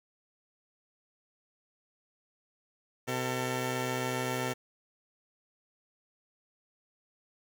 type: tone pair together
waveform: 10% pulse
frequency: 127.25 / 449.3 Hz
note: C3 / A4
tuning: -48 / +36 cents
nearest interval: octave + minor seventh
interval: 2184 cents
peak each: -24 / -27 dBFS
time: 3.07-4.54 s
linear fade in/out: 20 ms
effects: none